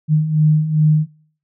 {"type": "beating tone pair", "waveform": "sine", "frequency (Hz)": [152, 154.5], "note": ["D#3", "D#3"], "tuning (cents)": [-40, -12], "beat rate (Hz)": 2.5, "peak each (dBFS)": [-18, -12], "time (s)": [0.08, 1.07], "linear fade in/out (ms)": 50, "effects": ["noise-tail reverb RT60 0.6 s tail -25 dB re dry"]}